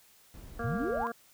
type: noise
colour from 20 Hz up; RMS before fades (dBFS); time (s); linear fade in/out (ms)
brown; -46; 0.34-1.04; 2
type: harmonic tone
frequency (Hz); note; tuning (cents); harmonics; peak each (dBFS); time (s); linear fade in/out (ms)
233.1; A#3; 0; 1 / 2 / 3 / 5 / 6 / 7; -40 / -38 / -40 / -42 / -42 / -44; 0.59-1.12; 5
type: exponential sweep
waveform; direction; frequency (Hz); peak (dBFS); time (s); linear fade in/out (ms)
sine; up; 103.83 to 1081; -30; 0.64-1.07; 0
effects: white hiss -61 dBFS RMS until 1.33 s